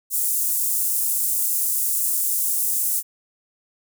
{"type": "high-pass noise", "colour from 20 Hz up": "pink", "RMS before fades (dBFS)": -22, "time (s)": [0.1, 3.03], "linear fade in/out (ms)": 50, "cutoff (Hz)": 8600, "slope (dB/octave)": 24, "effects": []}